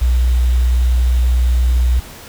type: tone with quantisation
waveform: sine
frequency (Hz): 61.4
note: B1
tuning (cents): -9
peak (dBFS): -10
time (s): 0.01-2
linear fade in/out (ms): 10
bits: 6
effects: pink hiss -36 dBFS RMS until 2.28 s